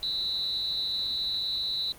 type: tone with amplitude modulation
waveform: sine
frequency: 3951 Hz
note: B7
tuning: in tune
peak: -23 dBFS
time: 0.03-1.92 s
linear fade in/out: 0 ms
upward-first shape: sine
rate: 258 Hz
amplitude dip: 85%
effects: pink hiss -49 dBFS RMS until 1.98 s + Opus 32 kbps